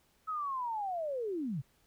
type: linear sweep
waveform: sine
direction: down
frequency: 1300 to 116.54 Hz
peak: -33 dBFS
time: 0.27-1.62 s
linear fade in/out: 20 ms
effects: pink hiss -70 dBFS RMS until 1.86 s